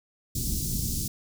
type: band-stop noise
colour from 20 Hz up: pink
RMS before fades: -29 dBFS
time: 0.35-1.08 s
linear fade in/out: 5 ms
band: 260 to 5100 Hz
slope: 24 dB/octave
effects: none